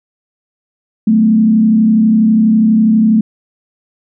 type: tone with frequency modulation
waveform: sine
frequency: 219 Hz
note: A3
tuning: 8 cents flat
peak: -6 dBFS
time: 1.07-3.21 s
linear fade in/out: 5 ms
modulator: 32.2 Hz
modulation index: 0.57
effects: none